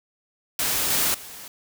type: noise with level steps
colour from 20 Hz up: white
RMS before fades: -24 / -22 / -40 dBFS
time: 0.59-1.48 s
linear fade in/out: 2 ms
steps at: 0.9 / 1.14 s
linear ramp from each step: 5 ms
effects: none